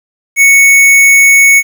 square tone, 2217 Hz, C#7, in tune, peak -3 dBFS, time 0.36-1.63 s, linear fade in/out 50 ms, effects 7-bit

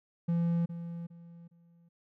triangle tone with echo, 169.7 Hz, F3, 49 cents flat, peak -24 dBFS, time 0.28-0.66 s, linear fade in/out 10 ms, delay 410 ms, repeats 3, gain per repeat -11 dB, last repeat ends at 1.89 s, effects none

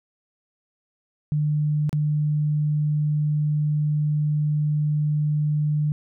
sine tone with dropouts, 150 Hz, D3, 37 cents sharp, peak -19 dBFS, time 1.32-5.92 s, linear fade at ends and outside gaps 0 ms, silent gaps 1.894-1.929 s, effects none

